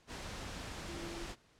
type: tone in noise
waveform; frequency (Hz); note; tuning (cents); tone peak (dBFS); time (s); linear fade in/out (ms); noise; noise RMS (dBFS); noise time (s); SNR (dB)
sine; 339.6; F4; -48; -45; 0.86-1.28; 50; pink; -44; 0.07-1.36; -4
effects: pink hiss -67 dBFS RMS until 1.59 s + low-pass 7000 Hz 12 dB/octave